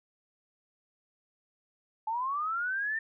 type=linear sweep; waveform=sine; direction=up; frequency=857 to 1813 Hz; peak=-29 dBFS; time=2.07-2.99 s; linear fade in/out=5 ms; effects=none